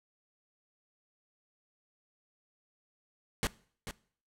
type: noise with echo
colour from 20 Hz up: pink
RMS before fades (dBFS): -30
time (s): 3.43-3.47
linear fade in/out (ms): 0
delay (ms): 440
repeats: 1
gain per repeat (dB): -10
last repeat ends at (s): 3.91
effects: noise-tail reverb RT60 0.5 s tail -21 dB re dry + low-pass 10000 Hz 12 dB/octave